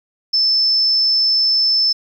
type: tone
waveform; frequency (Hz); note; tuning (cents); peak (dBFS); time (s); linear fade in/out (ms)
sine; 5274; E8; 0; -12; 0.33-1.93; 10
effects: 8-bit